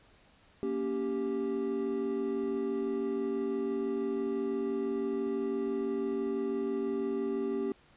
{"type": "chord", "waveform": "triangle", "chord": "G diminished", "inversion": "first", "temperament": "equal with one note detuned", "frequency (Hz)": [233.1, 279.1, 392], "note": ["Bb3", "Db4", "G4"], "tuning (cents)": [0, 12, 0], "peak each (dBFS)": [-35, -34, -30], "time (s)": [0.63, 7.72], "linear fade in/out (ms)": 0, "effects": ["pink hiss -62 dBFS RMS until 7.96 s", "resampled to 8000 Hz"]}